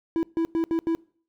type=tone bursts at uneven times; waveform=triangle; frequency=329.6 Hz; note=E4; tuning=in tune; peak=-19 dBFS; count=5; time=0.16-0.23 / 0.37-0.45 / 0.55-0.64 / 0.71-0.79 / 0.87-0.95 s; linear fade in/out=0 ms; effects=noise-tail reverb RT60 0.5 s tail -24 dB re dry